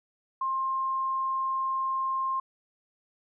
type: tone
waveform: sine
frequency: 1060 Hz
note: C6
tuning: 22 cents sharp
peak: -26 dBFS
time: 0.41-2.4 s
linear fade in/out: 5 ms
effects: none